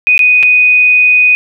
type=tone with dropouts; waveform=sine; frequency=2489 Hz; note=D#7; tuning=in tune; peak=-4 dBFS; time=0.07-1.35 s; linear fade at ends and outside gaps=0 ms; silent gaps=0.178-0.192 / 0.428-0.432 s; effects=none